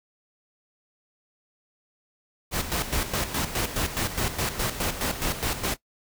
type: noise with tremolo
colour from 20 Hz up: pink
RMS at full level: -26 dBFS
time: 2.51-5.77 s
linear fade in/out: 50 ms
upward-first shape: square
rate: 4.8 Hz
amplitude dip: 65%
effects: noise-tail reverb RT60 0.1 s tail -20 dB re dry